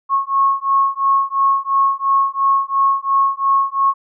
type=beating tone pair; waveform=sine; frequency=1093 / 1095.9 Hz; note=C#6 / C#6; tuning=-25 / -20 cents; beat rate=2.9 Hz; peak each=-16 dBFS; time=0.09-3.94 s; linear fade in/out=50 ms; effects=none